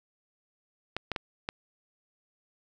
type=clicks; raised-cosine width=0.3 ms; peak=-15 dBFS; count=4; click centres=0.966 / 1.117 / 1.162 / 1.489 s; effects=none